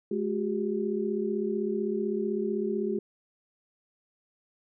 sine tone cluster, 212.1 / 364.9 / 400.7 Hz, G#3 / F#4 / G4, +37 / -24 / +38 cents, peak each -31 dBFS, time 0.11-2.99 s, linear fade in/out 5 ms, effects none

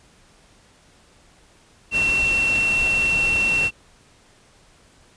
sine tone in noise, 2713 Hz, E7, 49 cents sharp, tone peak -17 dBFS, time 1.91-3.71 s, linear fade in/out 50 ms, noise pink, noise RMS -30 dBFS, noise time 1.91-3.71 s, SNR +10 dB, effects pink hiss -54 dBFS RMS until 5.16 s + resampled to 22050 Hz

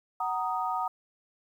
sine chord, D# minor, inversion first, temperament just, 746.7 / 933.4 / 1244.5 Hz, F#5 / A#5 / D#6, +16 / +2 / 0 cents, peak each -32 dBFS, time 0.2-0.88 s, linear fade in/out 5 ms, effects 10-bit

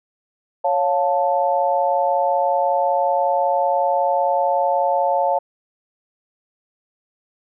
sine chord, Db augmented, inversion none, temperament equal with one note detuned, 554.4 / 705.3 / 880 Hz, Db5 / F5 / A5, 0 / +17 / 0 cents, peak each -20 dBFS, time 0.64-5.39 s, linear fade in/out 10 ms, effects none

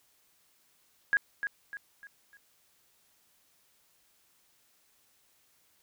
sine tone with echo, 1651 Hz, G#6, 11 cents flat, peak -21 dBFS, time 1.13-1.17 s, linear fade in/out 0 ms, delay 300 ms, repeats 4, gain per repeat -8 dB, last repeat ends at 2.37 s, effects white hiss -68 dBFS RMS until 5.82 s

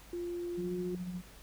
sine tone with pitch glide, 348.4 to 358.8 Hz, F4 to F4, -4 to +47 cents, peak -35 dBFS, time 0.13-0.95 s, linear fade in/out 2 ms, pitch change +51 cents, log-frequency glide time 0.55-0.73 s
sine tone with tremolo, 179.9 Hz, F#3, 48 cents flat, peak -35 dBFS, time 0.57-1.22 s, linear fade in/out 20 ms, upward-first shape sine, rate 14 Hz, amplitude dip 45%
effects added 50 Hz sine -56 dBFS peak until 1.42 s + pink hiss -56 dBFS RMS until 1.42 s

